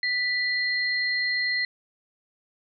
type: tone pair together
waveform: sine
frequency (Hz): 1975.5 / 4191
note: B6 / C8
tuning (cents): 0 / +2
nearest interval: octave + minor second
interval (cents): 1302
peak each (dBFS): -24 / -29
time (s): 0.03-1.65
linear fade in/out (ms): 2
effects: none